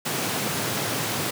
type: high-pass noise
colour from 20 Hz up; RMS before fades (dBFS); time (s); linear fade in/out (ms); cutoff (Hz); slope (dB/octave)
pink; -27; 0.05-1.31; 10; 100; 96
effects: none